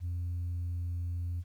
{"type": "tone with pitch glide", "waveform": "sine", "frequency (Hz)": [87.31, 86.81], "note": ["F2", "F2"], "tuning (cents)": [0, -10], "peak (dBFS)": -30, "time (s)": [0, 1.44], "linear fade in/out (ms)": 50, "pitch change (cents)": -10, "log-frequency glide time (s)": [0.31, 0.91], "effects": ["tanh soft clip ceiling -30 dBFS", "11-bit"]}